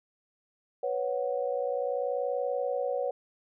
sine chord, B suspended second, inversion none, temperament equal, 493.9 / 554.4 / 740 Hz, B4 / C#5 / F#5, 0 / 0 / 0 cents, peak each -31 / -31 / -36 dBFS, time 0.83-3.11 s, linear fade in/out 5 ms, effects none

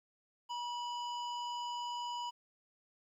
harmonic tone with a mistuned harmonic, 987.8 Hz, B5, in tune, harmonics 1 / 3 / 5 / 7, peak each -38 / -45 / -53 / -56 dBFS, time 0.49-2.31 s, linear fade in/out 20 ms, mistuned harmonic 1, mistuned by -45 cents, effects 12-bit

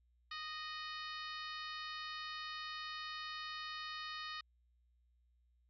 harmonic tone with a mistuned harmonic, 620 Hz, D#5, 6 cents flat, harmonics 2 / 3 / 4 / 5 / 6 / 7 / 8 / 9, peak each -47 / -49 / -54 / -53 / -51 / -52 / -56 / -65 dBFS, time 0.31-4.41 s, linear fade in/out 5 ms, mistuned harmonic 5, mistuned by -54 cents, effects added 60 Hz sine -70 dBFS peak until 5.69 s

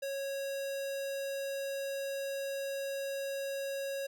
square tone with notch filter, 550 Hz, C#5, 14 cents flat, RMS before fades -37 dBFS, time 0.02-4.07 s, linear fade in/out 10 ms, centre 1200 Hz, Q 1.9, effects none

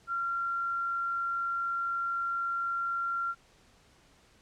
sine tone, 1376 Hz, F6, 26 cents flat, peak -29 dBFS, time 0.07-3.35 s, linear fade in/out 50 ms, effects pink hiss -62 dBFS RMS until 4.41 s + low-pass 8000 Hz 12 dB/octave

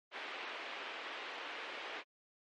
white band-pass noise, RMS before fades -45 dBFS, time 0.11-2.04 s, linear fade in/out 50 ms, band 330 to 3000 Hz, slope 24 dB/octave, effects MP3 48 kbps

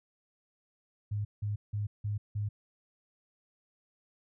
sine tone bursts, 103.83 Hz, G#2, in tune, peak -30 dBFS, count 5, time 1.11-2.49 s, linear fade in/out 10 ms, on 140 ms, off 170 ms, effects none

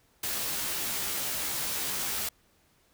white noise with comb filter, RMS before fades -32 dBFS, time 0.23-2.29 s, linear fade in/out 5 ms, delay 15 ms, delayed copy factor +0.8, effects pink hiss -66 dBFS RMS until 2.93 s

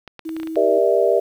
clicks, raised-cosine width 0.3 ms, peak -20 dBFS, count 8, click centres 0.077 / 0.193 / 0.292 / 0.366 / 0.4 / 0.432 / 0.473 / 0.557 s
sine tone, 321.2 Hz, E4, 45 cents flat, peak -25 dBFS, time 0.25-0.79 s, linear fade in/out 10 ms
sine chord, E half-diminished seventh, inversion first, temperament just, 395.6 / 474.7 / 593.3 / 659.3 Hz, G4 / Bb4 / D5 / E5, +16 / +31 / +18 / 0 cents, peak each -19 dBFS, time 0.56-1.2 s, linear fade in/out 10 ms
effects 8-bit

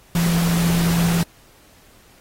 sine tone in noise, 169.6 Hz, E3, 50 cents sharp, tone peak -16 dBFS, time 0.15-1.23 s, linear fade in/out 2 ms, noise pink, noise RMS -26 dBFS, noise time 0.15-1.23 s, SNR +7 dB, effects pink hiss -52 dBFS RMS until 2.2 s + AAC 48 kbps

